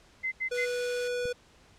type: tone bursts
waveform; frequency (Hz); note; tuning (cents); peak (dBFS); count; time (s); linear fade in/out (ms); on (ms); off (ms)
sine; 2060; C7; -28; -28; 3; 0.23-0.66; 20; 90; 80
type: tone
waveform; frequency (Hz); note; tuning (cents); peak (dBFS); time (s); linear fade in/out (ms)
square; 490; B4; -14; -30; 0.51-1.33; 10
type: high-pass noise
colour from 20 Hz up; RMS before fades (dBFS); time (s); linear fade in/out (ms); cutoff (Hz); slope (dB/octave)
white; -43; 0.54-1.08; 5; 1200; 48
type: click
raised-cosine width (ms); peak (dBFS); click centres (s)
5; -30; 1.255
effects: pink hiss -59 dBFS RMS until 1.78 s + low-pass 7000 Hz 12 dB/octave